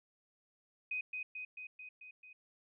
sine tone with echo, 2505 Hz, D#7, 11 cents sharp, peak -35 dBFS, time 0.91-1.01 s, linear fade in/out 5 ms, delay 220 ms, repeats 6, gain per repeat -3 dB, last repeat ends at 2.33 s, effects none

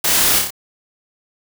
white noise with echo, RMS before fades -17 dBFS, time 0.04-0.39 s, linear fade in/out 5 ms, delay 29 ms, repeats 4, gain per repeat -3 dB, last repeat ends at 0.506 s, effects none

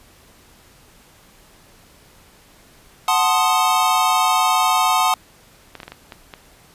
square chord, F# diminished seventh, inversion none, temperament equal, 740 / 880 / 1046.5 / 1244.5 Hz, F#5 / A5 / C6 / Eb6, 0 / 0 / 0 / 0 cents, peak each -21 dBFS, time 3.08-5.14 s, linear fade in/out 2 ms
clicks, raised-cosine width 0.3 ms, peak -18 dBFS, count 7, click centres 5.753 / 5.802 / 5.832 / 5.88 / 5.92 / 6.122 / 6.338 s
effects pink hiss -50 dBFS RMS until 6.74 s + resampled to 32000 Hz

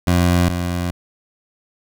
20% pulse tone pair in turn, 88.1 / 88.1 Hz, F2 / F2, +16 / +16 cents, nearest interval unison, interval 0 cents, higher neither, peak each -8 / -15 dBFS, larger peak first, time 0.07-0.49 / 0.49-0.91 s, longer neither, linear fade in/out 5 ms, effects none

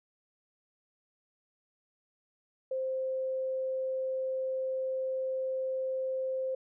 sine tone, 523.3 Hz, C5, in tune, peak -30 dBFS, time 2.71-6.55 s, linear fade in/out 5 ms, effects none

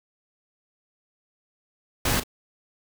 pink noise with echo, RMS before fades -23 dBFS, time 2.05-2.2 s, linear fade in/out 5 ms, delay 36 ms, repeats 1, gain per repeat -13 dB, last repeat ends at 2.236 s, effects none

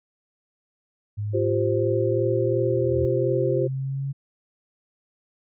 sine exponential sweep, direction up, 103.4 to 138.59 Hz, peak -25 dBFS, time 1.17-4.13 s, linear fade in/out 20 ms
sine chord, F suspended second, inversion none, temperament equal, 349.2 / 392 / 523.3 Hz, F4 / G4 / C5, 0 / 0 / 0 cents, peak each -25 dBFS, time 1.33-3.68 s, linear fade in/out 20 ms
sine tone with exponential growth, 83.2 Hz, E2, 17 cents sharp, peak -24 dBFS, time 2.54-3.05 s, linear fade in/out 0 ms, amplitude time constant 110 ms
effects none

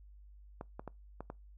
clicks, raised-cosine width 1 ms, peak -28 dBFS, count 5, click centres 0.611 / 0.795 / 0.877 / 1.206 / 1.301 s, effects noise-tail reverb RT60 0.2 s tail -24 dB re dry + added 50 Hz sine -53 dBFS peak until 1.57 s

